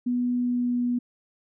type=tone with pitch glide; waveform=sine; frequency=245.5 to 243.8 Hz; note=B3 to B3; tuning=-10 to -22 cents; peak=-22 dBFS; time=0.06-0.99 s; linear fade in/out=10 ms; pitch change=-12 cents; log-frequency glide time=0.38-0.81 s; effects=none